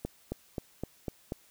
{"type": "accelerating click train", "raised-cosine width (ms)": 2, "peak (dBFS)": -20, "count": 6, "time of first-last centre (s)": [0.05, 1.321], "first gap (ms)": 270, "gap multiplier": 0.97, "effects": ["white hiss -62 dBFS RMS until 1.5 s"]}